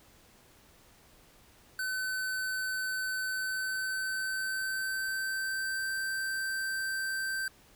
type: tone with pitch glide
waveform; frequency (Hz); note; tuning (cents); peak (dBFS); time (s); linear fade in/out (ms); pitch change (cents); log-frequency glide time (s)
square; 1520 to 1557.3; F#6 to G6; +46 to -12; -32; 1.79-7.48; 2; +42; 3.25-5.91
effects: pink hiss -60 dBFS RMS until 7.75 s